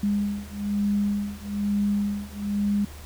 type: beating tone pair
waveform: sine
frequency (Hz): 203.4 / 204.5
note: G#3 / G#3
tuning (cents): -36 / -26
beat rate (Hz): 1.1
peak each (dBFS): -26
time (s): 0.03-2.85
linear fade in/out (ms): 5
effects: added 75 Hz sine -41 dBFS peak until 3.05 s + pink hiss -46 dBFS RMS until 3.05 s